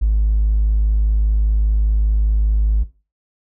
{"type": "tone", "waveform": "triangle", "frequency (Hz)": 52.5, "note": "G#1", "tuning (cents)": 19, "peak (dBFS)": -8, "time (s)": [0.01, 2.84], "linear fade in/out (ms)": 20, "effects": ["noise-tail reverb RT60 0.3 s tail -18 dB re dry", "tanh soft clip ceiling -10 dBFS"]}